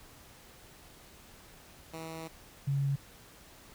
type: tone pair in turn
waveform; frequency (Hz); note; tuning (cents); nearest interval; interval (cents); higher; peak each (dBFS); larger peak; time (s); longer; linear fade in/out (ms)
10% pulse / sine; 161.8 / 138.96; E3 / C#3; -32 / +5; minor third; 263; first; -32 / -27; second; 1.93-2.28 / 2.67-2.96; first; 10
effects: pink hiss -55 dBFS RMS until 3.74 s